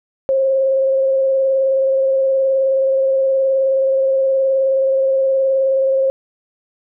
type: tone with vibrato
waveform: sine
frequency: 535 Hz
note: C5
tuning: 38 cents sharp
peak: -12 dBFS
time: 0.29-6.1 s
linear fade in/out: 0 ms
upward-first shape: square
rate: 19 Hz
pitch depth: 14 cents each way
effects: none